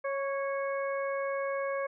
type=harmonic tone with a mistuned harmonic; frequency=550 Hz; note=C#5; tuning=14 cents flat; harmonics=1 / 2 / 3 / 4; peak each=-31 / -37 / -41 / -43 dBFS; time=0.04-1.87 s; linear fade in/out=10 ms; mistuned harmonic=2; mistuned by=+22 cents; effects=none